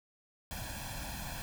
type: noise with comb filter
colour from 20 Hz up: pink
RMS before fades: -41 dBFS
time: 0.51-1.42 s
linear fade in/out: 0 ms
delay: 1.2 ms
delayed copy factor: +0.85
effects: none